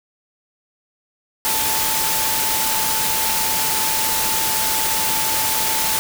sine tone in noise, 880 Hz, A5, in tune, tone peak -26 dBFS, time 1.45-5.99 s, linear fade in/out 0 ms, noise white, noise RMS -20 dBFS, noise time 1.45-5.99 s, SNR -9 dB, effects none

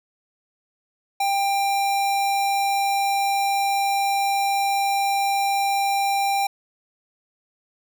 square tone, 793 Hz, G5, 20 cents sharp, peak -20 dBFS, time 1.2-6.47 s, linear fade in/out 5 ms, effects none

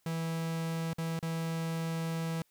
45% pulse tone with dropouts, 163.9 Hz, E3, 10 cents flat, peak -32 dBFS, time 0.06-2.42 s, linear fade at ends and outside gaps 2 ms, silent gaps 0.933-0.983 / 1.191-1.227 s, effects white hiss -72 dBFS RMS until 2.5 s

